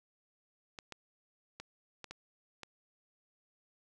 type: clicks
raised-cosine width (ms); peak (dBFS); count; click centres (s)
0.2; -27; 6; 0.788 / 0.923 / 1.6 / 2.043 / 2.11 / 2.633
effects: none